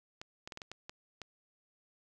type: clicks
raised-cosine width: 0.2 ms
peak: -26 dBFS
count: 8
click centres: 0.215 / 0.475 / 0.522 / 0.574 / 0.618 / 0.716 / 0.895 / 1.217 s
effects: none